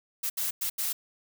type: noise bursts at uneven times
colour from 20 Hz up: blue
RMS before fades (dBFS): -30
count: 4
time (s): 0.23-0.3 / 0.37-0.51 / 0.61-0.7 / 0.78-0.93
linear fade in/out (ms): 10
effects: none